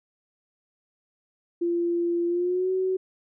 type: tone with pitch glide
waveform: sine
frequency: 343.7 to 374.8 Hz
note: F4 to F#4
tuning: -28 to +22 cents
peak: -22 dBFS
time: 1.61-2.97 s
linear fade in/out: 10 ms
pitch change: +150 cents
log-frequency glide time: 2.27-2.71 s
effects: none